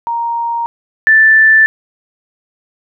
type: tone pair in turn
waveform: sine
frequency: 934 / 1763.2 Hz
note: A#5 / A6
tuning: +3 / +3 cents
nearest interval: major seventh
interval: 1100 cents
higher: second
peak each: -14 / -4 dBFS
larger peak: second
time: 0.07-0.66 / 1.07-1.66 s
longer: neither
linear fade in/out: 0 ms
effects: none